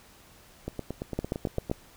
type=two click trains; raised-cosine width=2 ms; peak=-14 / -19 dBFS; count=5 / 10; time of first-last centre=1.19-1.714 / 0.68-1.698 s; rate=7.63 / 8.84 Hz; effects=pink hiss -55 dBFS RMS until 1.96 s